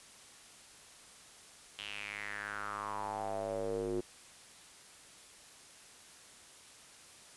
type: tone with band-pass filter sweep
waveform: square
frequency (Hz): 51.5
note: G#1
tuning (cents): -14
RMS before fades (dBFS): -39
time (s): 1.78-4.01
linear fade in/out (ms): 10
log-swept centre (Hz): 3100 to 360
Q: 5.2
effects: white hiss -56 dBFS RMS until 7.36 s + resampled to 24000 Hz